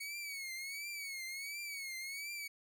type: tone with vibrato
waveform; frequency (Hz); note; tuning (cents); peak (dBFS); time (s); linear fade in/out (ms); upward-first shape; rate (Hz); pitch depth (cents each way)
sawtooth; 2222; C#7; +4; -38; 0-2.48; 10; triangle; 1.4; 120
effects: none